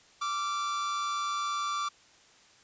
45% pulse tone pair together, 1168.6 / 1371 Hz, D6 / F6, -9 / -32 cents, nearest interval minor third, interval 277 cents, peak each -30 / -39 dBFS, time 0.21-1.89 s, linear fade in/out 10 ms, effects white hiss -59 dBFS RMS until 2.63 s + resampled to 16000 Hz

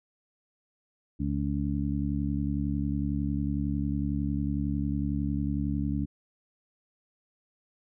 harmonic tone, 71 Hz, C#2, 42 cents sharp, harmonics 1 / 2 / 3 / 4, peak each -32 / -32 / -32 / -32 dBFS, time 1.19-6.06 s, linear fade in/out 20 ms, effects none

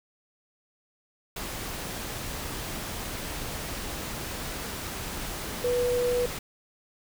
sine tone in noise, 490 Hz, B4, 14 cents flat, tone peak -23 dBFS, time 5.64-6.26 s, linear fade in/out 5 ms, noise pink, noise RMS -35 dBFS, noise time 1.36-6.39 s, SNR +9 dB, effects none

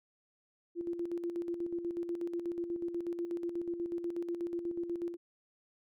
sine tone with tremolo, 343.9 Hz, F4, 27 cents flat, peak -32 dBFS, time 0.75-5.17 s, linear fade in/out 50 ms, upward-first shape square, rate 8.2 Hz, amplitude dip 55%, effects none

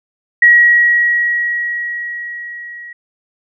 sine tone with level ramp, 1908 Hz, A#6, 40 cents sharp, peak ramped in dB -3 to -29 dBFS, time 0.42-2.93 s, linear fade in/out 5 ms, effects none

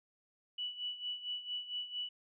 sine tone with tremolo, 2956 Hz, F#7, 2 cents flat, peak -35 dBFS, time 0.58-2.09 s, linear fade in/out 5 ms, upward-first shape sine, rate 4.4 Hz, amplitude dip 75%, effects none

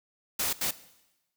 white noise bursts at uneven times, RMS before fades -29 dBFS, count 2, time 0.39-0.53 / 0.61-0.71 s, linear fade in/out 5 ms, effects noise-tail reverb RT60 1.0 s tail -17 dB re dry

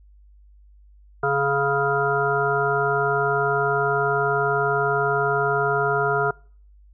harmonic tone, 140 Hz, C#3, 18 cents sharp, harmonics 1 / 3 / 5 / 7 / 9 / 10, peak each -29 / -23 / -25 / -29 / -28 / -25 dBFS, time 1.23-6.31 s, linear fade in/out 5 ms, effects noise-tail reverb RT60 0.5 s tail -26 dB re dry + added 50 Hz sine -48 dBFS peak until 6.93 s

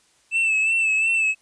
triangle tone with vibrato, 2637 Hz, E7, in tune, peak -16 dBFS, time 0.31-1.35 s, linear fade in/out 50 ms, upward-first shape sine, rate 2.8 Hz, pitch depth 42 cents each way, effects white hiss -60 dBFS RMS until 1.41 s + resampled to 22050 Hz

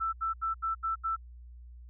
sine tone bursts, 1328 Hz, E6, 12 cents sharp, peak -28 dBFS, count 6, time 0-1.165 s, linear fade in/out 20 ms, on 130 ms, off 77 ms, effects added 60 Hz sine -46 dBFS peak until 1.89 s

